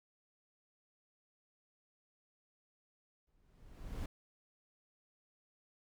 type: noise with exponential growth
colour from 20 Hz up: brown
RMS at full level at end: -37 dBFS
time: 3.27-4.06 s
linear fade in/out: 5 ms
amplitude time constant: 170 ms
effects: none